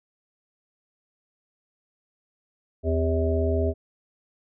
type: harmonic tone with a mistuned harmonic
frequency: 80.2 Hz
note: E2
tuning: 47 cents flat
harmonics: 1 / 3 / 5 / 7 / 8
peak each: -23 / -30 / -27 / -34 / -29 dBFS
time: 2.83-3.74 s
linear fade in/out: 50 ms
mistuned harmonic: 3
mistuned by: +110 cents
effects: none